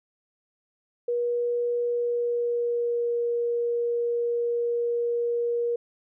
sine tone with pitch glide, 480 to 473.9 Hz, B4 to A#4, -49 to +28 cents, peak -23 dBFS, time 1.08-5.76 s, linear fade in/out 5 ms, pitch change -23 cents, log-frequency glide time 1.8-3.16 s, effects none

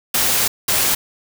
white noise bursts at uneven times, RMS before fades -17 dBFS, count 2, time 0.14-0.48 / 0.68-0.95 s, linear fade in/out 5 ms, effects none

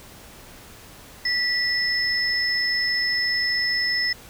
sine tone pair together, 1958 / 5227 Hz, B6 / E8, -15 / -16 cents, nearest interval octave + perfect fourth, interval 1699 cents, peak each -23 dBFS, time 1.25-4.13 s, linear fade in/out 5 ms, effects pink hiss -45 dBFS RMS until 4.29 s

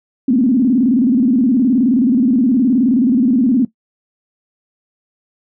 sine tone with vibrato, 248.7 Hz, B3, 12 cents sharp, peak -9 dBFS, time 0.28-3.65 s, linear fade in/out 5 ms, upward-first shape square, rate 19 Hz, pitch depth 150 cents each way, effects noise-tail reverb RT60 0.1 s tail -17 dB re dry

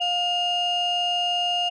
sine tone pair together, 708 / 2837 Hz, F5 / F7, +23 / +27 cents, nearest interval 2 octaves, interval 2404 cents, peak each -23 / -21 dBFS, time 0-1.7 s, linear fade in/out 20 ms, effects tanh soft clip ceiling -18 dBFS

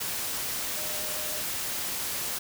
sine tone in noise, 610 Hz, D#5, 34 cents flat, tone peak -42 dBFS, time 0.76-1.41 s, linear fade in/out 10 ms, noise white, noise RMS -32 dBFS, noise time 0-2.39 s, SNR -13 dB, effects none

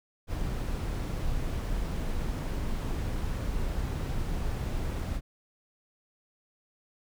brown noise, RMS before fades -31 dBFS, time 0.27-5.21 s, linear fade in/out 50 ms, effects none

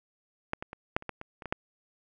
clicks, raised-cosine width 0.5 ms, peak -14 / -21 / -25 / -10 / -29 / -19 / -25 / -28 / -22 / -12 dBFS, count 10, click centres 0.534 / 0.625 / 0.731 / 0.965 / 1.024 / 1.093 / 1.214 / 1.422 / 1.457 / 1.525 s, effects none

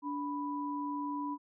sine tone pair together, 290.2 / 988.3 Hz, D4 / B5, -21 / +1 cents, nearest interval octave + major sixth, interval 2122 cents, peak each -36 / -37 dBFS, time 0.02-1.38 s, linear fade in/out 50 ms, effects none

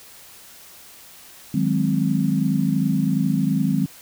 sine chord, Ab dominant seventh, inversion second, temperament equal, 155.56 / 185 / 207.7 / 261.6 Hz, Eb3 / Gb3 / Ab3 / C4, 0 / 0 / 0 / 0 cents, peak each -23 dBFS, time 1.54-3.86 s, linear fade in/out 5 ms, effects white hiss -45 dBFS RMS until 4.01 s

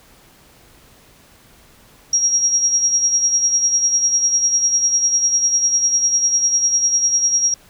sine tone with tremolo, 5640 Hz, F8, 16 cents sharp, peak -11 dBFS, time 2.13-7.54 s, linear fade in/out 2 ms, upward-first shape sine, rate 10 Hz, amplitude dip 55%, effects pink hiss -49 dBFS RMS until 7.69 s

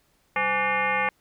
sine tone with frequency modulation, 1478 Hz, F#6, 2 cents flat, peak -21 dBFS, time 0.36-1.09 s, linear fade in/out 2 ms, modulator 321 Hz, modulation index 2.9, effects pink hiss -66 dBFS RMS until 1.2 s

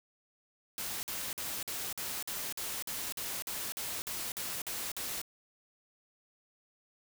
white noise bursts, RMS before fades -38 dBFS, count 15, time 0.78-5.216 s, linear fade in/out 0 ms, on 250 ms, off 49 ms, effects none

